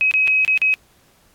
sine tone with dropouts, 2543 Hz, D#7, 37 cents sharp, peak -13 dBFS, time 0.01-0.74 s, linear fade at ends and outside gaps 0 ms, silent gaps 0.112-0.139 / 0.275-0.279 / 0.449-0.478 / 0.576-0.617 s, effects pink hiss -56 dBFS RMS until 1.34 s + AAC 64 kbps

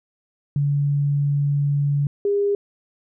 sine tone pair in turn, 143.1 / 404.7 Hz, D3 / G#4, -45 / -45 cents, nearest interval octave + tritone, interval 1800 cents, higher second, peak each -17 dBFS, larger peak neither, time 0.56-2.07 / 2.25-2.55 s, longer first, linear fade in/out 2 ms, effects none

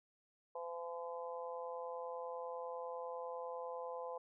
harmonic tone, 170 Hz, F3, 46 cents flat, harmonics 3 / 4 / 5 / 6, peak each -44 / -51 / -49 / -49 dBFS, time 0.55-4.18 s, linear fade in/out 5 ms, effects none

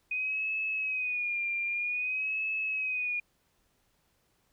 sine tone with vibrato, 2489 Hz, D#7, in tune, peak -29 dBFS, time 0.11-3.2 s, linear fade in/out 5 ms, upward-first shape sine, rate 0.52 Hz, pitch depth 72 cents each way, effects pink hiss -72 dBFS RMS until 4.52 s

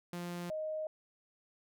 sawtooth / sine tone pair in turn, 174.8 / 622.9 Hz, F3 / D#5, +2 / +2 cents, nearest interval octave + minor seventh, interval 2200 cents, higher second, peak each -35 / -35 dBFS, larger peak neither, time 0.13-0.5 / 0.5-0.87 s, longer neither, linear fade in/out 2 ms, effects none

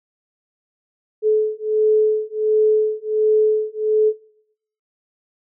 sine beating tone pair, 430 / 431.4 Hz, A4 / A4, -40 / -34 cents, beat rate 1.4 Hz, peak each -18 dBFS, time 1.22-4.13 s, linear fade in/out 50 ms, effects noise-tail reverb RT60 0.7 s tail -19 dB re dry

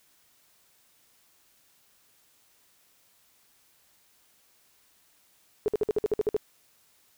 sine tone bursts, 424.1 Hz, G#4, 36 cents sharp, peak -21 dBFS, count 10, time 5.66-6.365 s, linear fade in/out 0 ms, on 21 ms, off 55 ms, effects white hiss -64 dBFS RMS until 7.17 s

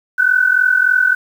sine tone pair together, 1480 / 1523.4 Hz, F#6 / G6, 0 / -50 cents, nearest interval minor second, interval 50 cents, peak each -13 dBFS, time 0.18-1.15 s, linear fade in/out 10 ms, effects 7-bit

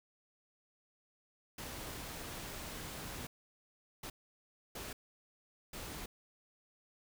pink noise bursts at uneven times, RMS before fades -45 dBFS, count 4, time 1.58-3.27 / 4.03-4.1 / 4.75-4.93 / 5.73-6.06 s, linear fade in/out 5 ms, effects none

